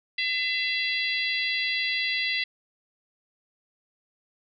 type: harmonic tone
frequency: 674 Hz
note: E5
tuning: 38 cents sharp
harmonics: 3 / 4 / 5 / 6 / 7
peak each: -28 / -30 / -32 / -34 / -35 dBFS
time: 0.18-2.44 s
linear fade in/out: 5 ms
effects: none